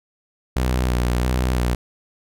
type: tone with vibrato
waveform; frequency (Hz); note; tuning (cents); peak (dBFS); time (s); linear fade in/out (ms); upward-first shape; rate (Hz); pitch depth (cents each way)
sawtooth; 61.74; B1; 0; -14; 0.56-1.75; 5; square; 1.5; 32
effects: none